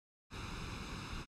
pink noise with comb filter, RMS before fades -43 dBFS, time 0.3-1.26 s, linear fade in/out 50 ms, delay 0.78 ms, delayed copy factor +0.7, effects low-pass 5000 Hz 12 dB/octave + MP3 96 kbps

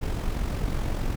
brown noise with amplitude modulation, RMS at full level -25 dBFS, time 0.01-1.16 s, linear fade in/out 20 ms, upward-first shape sine, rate 45 Hz, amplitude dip 50%, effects none

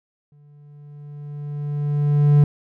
triangle tone with exponential growth, 146.1 Hz, D3, 9 cents flat, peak -7 dBFS, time 0.32-2.44 s, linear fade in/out 2 ms, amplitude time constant 460 ms, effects none

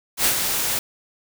white noise with ADSR envelope, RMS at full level -17 dBFS, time 0.17-0.79 s, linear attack 84 ms, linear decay 87 ms, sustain -6 dB, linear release 3 ms, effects none

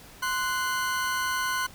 40% pulse tone pair together, 1039 / 1480 Hz, C6 / F#6, -12 / 0 cents, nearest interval tritone, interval 612 cents, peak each -28 dBFS, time 0.22-1.67 s, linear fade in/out 10 ms, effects pink hiss -49 dBFS RMS until 1.74 s

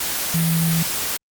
sine tone in noise, 164.81 Hz, E3, in tune, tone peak -17 dBFS, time 0.34-0.83 s, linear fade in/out 5 ms, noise white, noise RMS -24 dBFS, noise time 0-1.17 s, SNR +4 dB, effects Opus 48 kbps

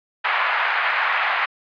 white band-pass noise, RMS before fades -21 dBFS, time 0.24-1.46 s, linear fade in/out 10 ms, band 790 to 2200 Hz, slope 24 dB/octave, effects resampled to 11025 Hz

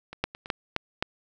two click trains, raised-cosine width 0.3 ms, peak -23 / -9 dBFS, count 4 / 4, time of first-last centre 0.13-0.459 / 0.24-1.025 s, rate 9.12 / 3.82 Hz, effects none

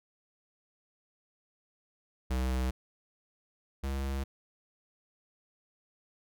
square tone pair in turn, 64 / 67.81 Hz, C2 / C#2, -38 / -38 cents, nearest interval minor second, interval 100 cents, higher second, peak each -29 / -32 dBFS, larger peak first, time 2.3-2.71 / 3.83-4.24 s, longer neither, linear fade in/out 10 ms, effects none

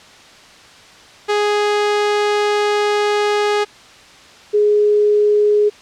sawtooth / sine tone pair in turn, 415.3 / 417.4 Hz, G#4 / G#4, 0 / +9 cents, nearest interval unison, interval 9 cents, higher second, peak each -10 dBFS, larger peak neither, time 1.28-3.65 / 4.53-5.7 s, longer first, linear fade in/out 20 ms, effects white hiss -42 dBFS RMS until 5.81 s + low-pass 5000 Hz 12 dB/octave

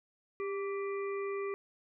harmonic tone with a mistuned harmonic, 397.5 Hz, G4, 24 cents sharp, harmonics 1 / 3 / 5 / 6, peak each -34 / -43 / -48 / -49 dBFS, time 0.4-1.54 s, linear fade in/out 0 ms, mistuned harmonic 3, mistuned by -45 cents, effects none

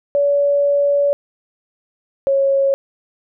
sine tone pair in turn, 570 / 548.4 Hz, C#5 / C#5, +48 / -19 cents, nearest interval minor second, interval 67 cents, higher first, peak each -12 / -12 dBFS, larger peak neither, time 0.15-1.13 / 2.27-2.74 s, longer first, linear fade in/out 0 ms, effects none

